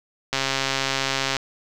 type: click train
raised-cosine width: 0.2 ms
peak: -5 dBFS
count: 141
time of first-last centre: 0.33-1.367 s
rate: 135 Hz
effects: none